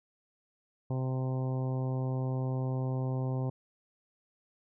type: harmonic tone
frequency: 130 Hz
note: C3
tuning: 11 cents flat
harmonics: 1 / 2 / 3 / 4 / 5 / 6 / 7 / 8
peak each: -30 / -39 / -42 / -43 / -47 / -48 / -49 / -53 dBFS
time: 0.9-3.5 s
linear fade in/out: 5 ms
effects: none